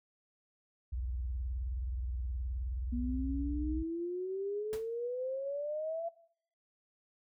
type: tone with vibrato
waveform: sine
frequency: 61.8 Hz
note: B1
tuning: 2 cents sharp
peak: -34 dBFS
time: 0.92-3.83 s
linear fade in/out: 10 ms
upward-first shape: sine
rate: 19 Hz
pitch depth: 260 cents each way
type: exponential sweep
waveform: sine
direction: up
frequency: 239.6 to 680 Hz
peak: -34 dBFS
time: 2.92-6.09 s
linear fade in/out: 10 ms
type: noise with exponential decay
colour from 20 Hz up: pink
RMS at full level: -42 dBFS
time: 4.73-4.88 s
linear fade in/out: 0 ms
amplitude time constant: 31 ms
effects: noise-tail reverb RT60 0.6 s tail -18 dB re dry